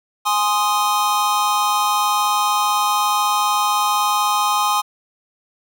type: chord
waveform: square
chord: Ab major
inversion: none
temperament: equal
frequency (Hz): 830.6 / 1046.5 / 1244.5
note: Ab5 / C6 / Eb6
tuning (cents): 0 / 0 / 0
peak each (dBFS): -21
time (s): 0.25-4.82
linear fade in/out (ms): 20
effects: none